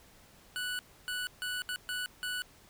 25% pulse tone bursts at uneven times, 1480 Hz, F#6, in tune, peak -30 dBFS, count 6, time 0.56-0.79 / 1.08-1.27 / 1.42-1.62 / 1.69-1.76 / 1.89-2.06 / 2.23-2.42 s, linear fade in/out 0 ms, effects pink hiss -59 dBFS RMS until 2.69 s

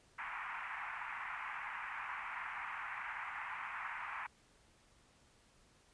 pink band-pass noise, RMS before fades -44 dBFS, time 0.18-4.27 s, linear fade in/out 10 ms, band 860 to 2400 Hz, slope 48 dB/octave, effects pink hiss -68 dBFS RMS until 5.93 s + resampled to 22050 Hz

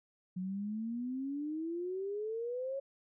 sine exponential sweep, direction up, 180.3 to 554.4 Hz, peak -35 dBFS, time 0.36-2.8 s, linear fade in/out 10 ms, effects none

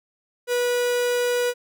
45% pulse tone, 488 Hz, B4, 21 cents flat, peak -20 dBFS, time 0.47-1.54 s, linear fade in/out 50 ms, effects none

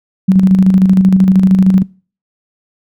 sine tone with tremolo, 188.8 Hz, F#3, 35 cents sharp, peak -3 dBFS, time 0.28-1.83 s, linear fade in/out 10 ms, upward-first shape square, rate 13 Hz, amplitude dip 45%, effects noise-tail reverb RT60 0.4 s tail -24 dB re dry

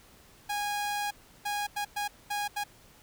sawtooth tone bursts at uneven times, 823 Hz, G#5, 16 cents flat, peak -26 dBFS, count 6, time 0.49-1.11 / 1.45-1.67 / 1.76-1.85 / 1.96-2.08 / 2.3-2.48 / 2.56-2.64 s, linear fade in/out 10 ms, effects pink hiss -57 dBFS RMS until 3.02 s

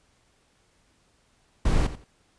brown noise with echo, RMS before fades -21 dBFS, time 1.65-1.87 s, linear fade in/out 5 ms, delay 87 ms, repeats 2, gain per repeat -13 dB, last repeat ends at 2.044 s, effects pink hiss -65 dBFS RMS until 2.38 s + resampled to 22050 Hz

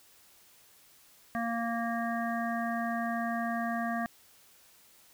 harmonic tone, 231.9 Hz, A#3, 9 cents flat, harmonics 1 / 3 / 5 / 7 / 8, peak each -33 / -34 / -39 / -40 / -41 dBFS, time 1.35-4.06 s, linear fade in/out 0 ms, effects white hiss -60 dBFS RMS until 5.13 s

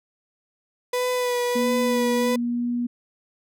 35% pulse tone with vibrato, 493.7 Hz, B4, 1 cent flat, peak -20 dBFS, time 0.93-2.36 s, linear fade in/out 5 ms, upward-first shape sine, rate 1.5 Hz, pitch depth 24 cents each way
sine tone with pitch glide, 238.2 to 241.2 Hz, A#3 to B3, +38 to -41 cents, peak -22 dBFS, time 1.55-2.87 s, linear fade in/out 10 ms, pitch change +21 cents, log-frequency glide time 2.34-2.69 s
effects none

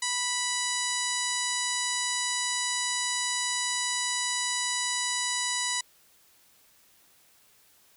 harmonic tone, 985 Hz, B5, 5 cents flat, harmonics 1 / 2 / 3 / 4 / 5 / 6 / 7 / 8 / 9 / 10, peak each -36 / -34 / -39 / -34 / -37 / -38 / -34 / -38 / -38 / -40 dBFS, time 0.02-5.81 s, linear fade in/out 5 ms, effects white hiss -61 dBFS RMS until 7.96 s

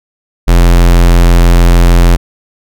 square tone, 43.18 Hz, F1, 19 cents flat, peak -3 dBFS, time 0.47-2.17 s, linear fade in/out 20 ms, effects none

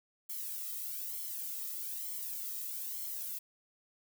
violet noise with flanger, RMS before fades -40 dBFS, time 0.29-3.39 s, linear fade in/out 10 ms, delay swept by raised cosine 0.93 to 1.58 ms, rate 1.1 Hz, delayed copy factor +0.85, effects none

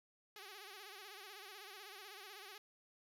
5% pulse tone with vibrato, 399.4 Hz, G4, 32 cents sharp, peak -40 dBFS, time 0.36-2.58 s, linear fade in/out 2 ms, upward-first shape sine, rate 16 Hz, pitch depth 120 cents each way, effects none

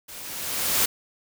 white noise with level ramp, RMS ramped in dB -41 to -20 dBFS, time 0.08-0.86 s, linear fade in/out 10 ms, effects none

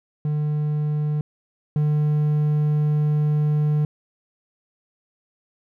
triangle tone pair in turn, 150 / 150 Hz, D3 / D3, +37 / +37 cents, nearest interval unison, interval 0 cents, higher neither, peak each -18 / -15 dBFS, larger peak second, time 0.25-1.21 / 1.76-3.85 s, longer second, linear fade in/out 2 ms, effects none

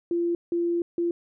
sine tone bursts at uneven times, 343.2 Hz, F4, 30 cents flat, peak -22 dBFS, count 3, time 0.11-0.35 / 0.52-0.82 / 0.98-1.11 s, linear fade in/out 2 ms, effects none

